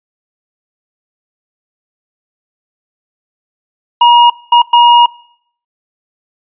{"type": "tone bursts at uneven times", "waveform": "square", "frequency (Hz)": 954, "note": "A#5", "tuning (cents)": 40, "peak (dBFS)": -3, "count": 3, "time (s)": [[4.01, 4.3], [4.52, 4.62], [4.73, 5.06]], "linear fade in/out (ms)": 5, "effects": ["noise-tail reverb RT60 0.6 s tail -21 dB re dry", "resampled to 8000 Hz"]}